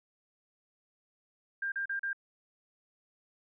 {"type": "tone bursts", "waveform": "sine", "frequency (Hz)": 1596, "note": "G6", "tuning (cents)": 31, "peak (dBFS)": -31, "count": 4, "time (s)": [1.62, 2.131], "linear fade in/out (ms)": 5, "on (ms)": 100, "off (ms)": 37, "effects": []}